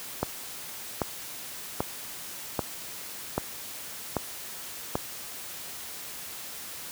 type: click train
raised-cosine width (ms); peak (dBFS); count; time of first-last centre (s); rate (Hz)
1; -11; 7; 0.23-4.954; 1.27
effects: white hiss -40 dBFS RMS until 6.91 s + high-pass 60 Hz 12 dB/octave